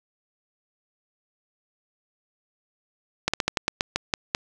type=slowing click train; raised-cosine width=0.2 ms; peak=-4 dBFS; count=10; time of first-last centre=3.28-4.349 s; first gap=56 ms; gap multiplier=1.18; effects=none